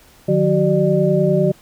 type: tone cluster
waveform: sine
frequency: 152.9 / 182.9 / 378.5 / 599 Hz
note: D#3 / F#3 / F#4 / D5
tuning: -30 / -20 / +39 / +34 cents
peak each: -18 dBFS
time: 0.28-1.52 s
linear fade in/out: 10 ms
effects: pink hiss -49 dBFS RMS until 1.61 s